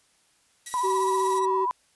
violet noise, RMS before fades -34 dBFS, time 0.66-1.39 s, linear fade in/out 2 ms
10% pulse tone with tremolo, 1936 Hz, B6, 35 cents flat, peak -27 dBFS, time 0.66-1.46 s, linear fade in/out 10 ms, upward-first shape triangle, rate 17 Hz, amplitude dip 80%
sine tone with vibrato, 987.8 Hz, B5, in tune, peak -23 dBFS, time 0.74-1.71 s, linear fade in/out 0 ms, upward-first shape sine, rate 15 Hz, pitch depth 45 cents each way
triangle tone, 380.5 Hz, F#4, 48 cents sharp, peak -23 dBFS, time 0.83-1.66 s, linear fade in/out 20 ms
effects white hiss -64 dBFS RMS until 1.95 s + resampled to 24000 Hz

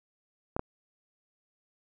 clicks, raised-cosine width 1 ms, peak -16 dBFS, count 2, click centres 0.565 / 0.594 s, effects none

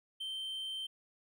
triangle tone, 3118 Hz, G7, 10 cents flat, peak -36 dBFS, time 0.2-0.87 s, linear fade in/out 10 ms, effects none

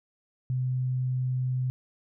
sine tone, 127.8 Hz, C3, 40 cents flat, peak -25 dBFS, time 0.5-1.7 s, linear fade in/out 0 ms, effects none

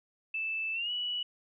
sine tone with pitch glide, 2637 to 2943 Hz, E7 to F#7, 0 to -10 cents, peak -31 dBFS, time 0.34-1.23 s, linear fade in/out 5 ms, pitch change +190 cents, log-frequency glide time 0.73-0.91 s, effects none

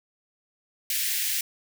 white high-pass noise, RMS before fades -27 dBFS, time 0.9-1.41 s, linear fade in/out 2 ms, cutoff 1700 Hz, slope 48 dB/octave, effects none

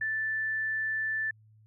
sine tone, 1760 Hz, A6, in tune, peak -28 dBFS, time 0.01-1.31 s, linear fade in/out 5 ms, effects added 108 Hz sine -56 dBFS peak until 1.66 s

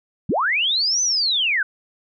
sine linear two-way sweep, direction up then down, 113.8 to 6160 to 1454 Hz, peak -17 dBFS, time 0.29-1.63 s, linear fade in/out 5 ms, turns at 1.02 s, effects none

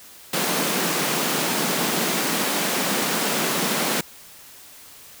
pink high-pass noise, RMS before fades -23 dBFS, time 0.33-4.01 s, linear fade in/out 5 ms, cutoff 160 Hz, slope 48 dB/octave, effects white hiss -45 dBFS RMS until 5.2 s

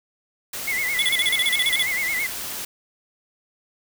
white noise, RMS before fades -31 dBFS, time 0.53-2.65 s, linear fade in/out 5 ms
sine tone with vibrato, 2083 Hz, C7, 8 cents flat, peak -22 dBFS, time 0.67-2.27 s, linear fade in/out 10 ms, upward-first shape sine, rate 9.2 Hz, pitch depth 99 cents each way
square tone bursts, 3419 Hz, G#7, 50 cents sharp, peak -19 dBFS, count 13, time 0.99-1.825 s, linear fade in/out 0 ms, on 31 ms, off 36 ms
effects none

